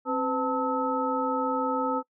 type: tone cluster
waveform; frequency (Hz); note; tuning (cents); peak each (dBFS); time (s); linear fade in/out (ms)
sine; 265.9 / 505 / 887 / 1292; C4 / B4 / A5 / E6; +28 / +39 / +14 / -35; -30; 0.05-2.03; 50
effects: noise-tail reverb RT60 0.1 s tail -23 dB re dry